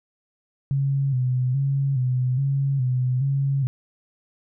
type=tone with vibrato; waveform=sine; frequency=132.2 Hz; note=C3; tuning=18 cents sharp; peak=-19 dBFS; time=0.71-3.67 s; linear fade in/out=0 ms; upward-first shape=square; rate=1.2 Hz; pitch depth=73 cents each way; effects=none